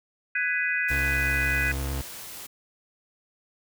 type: chord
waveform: sine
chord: G# minor seventh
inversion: third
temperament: just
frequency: 1495.1 / 1661.2 / 1993.5 / 2492 Hz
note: F#6 / G#6 / B6 / D#7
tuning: +18 / 0 / +16 / +2 cents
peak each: -29 dBFS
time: 0.35-1.72 s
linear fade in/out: 5 ms
type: noise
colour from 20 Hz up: white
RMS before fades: -40 dBFS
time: 0.88-2.47 s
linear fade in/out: 10 ms
type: tone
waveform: 35% pulse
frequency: 68 Hz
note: C#2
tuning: 33 cents flat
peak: -26 dBFS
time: 0.9-2.02 s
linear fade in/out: 10 ms
effects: none

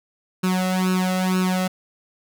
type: tone with flanger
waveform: sawtooth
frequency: 185 Hz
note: F#3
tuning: in tune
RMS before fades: -21 dBFS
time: 0.43-1.68 s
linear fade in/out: 10 ms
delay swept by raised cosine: 0.74 to 1.53 ms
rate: 2.1 Hz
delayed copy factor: +0.95
effects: none

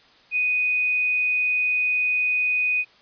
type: tone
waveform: sine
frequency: 2489 Hz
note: D#7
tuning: in tune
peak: -19 dBFS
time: 0.31-2.85 s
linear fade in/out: 50 ms
effects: white hiss -54 dBFS RMS until 3.01 s + resampled to 11025 Hz

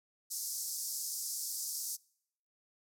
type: band-pass noise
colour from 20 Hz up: pink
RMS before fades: -39 dBFS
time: 0.3-1.97 s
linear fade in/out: 20 ms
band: 5000 to 15000 Hz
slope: 48 dB/octave
effects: noise-tail reverb RT60 0.7 s tail -25 dB re dry

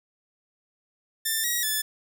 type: tone with pitch steps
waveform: 5% pulse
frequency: 1784 / 1904 / 1739 Hz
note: A6 / A#6 / A6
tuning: +23 / +36 / -21 cents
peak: -14 dBFS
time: 1.25-1.82 s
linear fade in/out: 10 ms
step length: 190 ms
effects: none

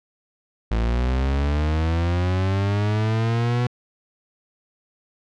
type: linear sweep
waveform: 40% pulse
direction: up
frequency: 54.2 to 123.47 Hz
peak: -18 dBFS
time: 0.71-3.67 s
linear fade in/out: 5 ms
effects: low-pass 4000 Hz 12 dB/octave

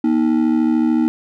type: ring-modulated tone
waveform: triangle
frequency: 277.2 Hz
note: C#4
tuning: in tune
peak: -8 dBFS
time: 0.04-1.08 s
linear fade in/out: 0 ms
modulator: 36.8 Hz
effects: none

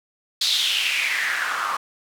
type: noise with band-pass filter sweep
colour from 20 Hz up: white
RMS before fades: -23 dBFS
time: 0.41-1.77 s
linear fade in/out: 5 ms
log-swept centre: 4200 to 1100 Hz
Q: 4.7
effects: none

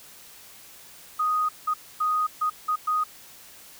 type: tone bursts at uneven times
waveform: sine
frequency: 1244.5 Hz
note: D#6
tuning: in tune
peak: -21 dBFS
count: 6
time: 1.19-1.49 / 1.67-1.74 / 2-2.27 / 2.41-2.5 / 2.68-2.76 / 2.87-3.04 s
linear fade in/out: 10 ms
effects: white hiss -48 dBFS RMS until 3.79 s

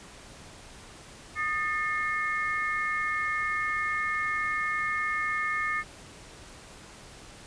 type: tone cluster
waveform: sine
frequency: 1234 / 1782 / 2151 Hz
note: D#6 / A6 / C7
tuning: -15 / +22 / +47 cents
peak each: -31 dBFS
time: 1.35-5.84 s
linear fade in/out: 50 ms
effects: pink hiss -48 dBFS RMS until 7.46 s + resampled to 22050 Hz

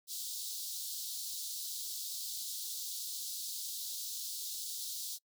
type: high-pass noise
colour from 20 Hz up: pink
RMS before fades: -41 dBFS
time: 0.07-5.19 s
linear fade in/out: 50 ms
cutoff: 3700 Hz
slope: 48 dB/octave
effects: noise-tail reverb RT60 0.1 s tail -25 dB re dry

